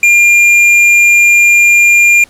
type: tone with tanh clipping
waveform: sine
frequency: 2400 Hz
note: D7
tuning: 37 cents sharp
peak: -5 dBFS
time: 0.03-2.24 s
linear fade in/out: 2 ms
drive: 12 dB
effects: pink hiss -43 dBFS RMS until 2.29 s + low-pass 11000 Hz 12 dB/octave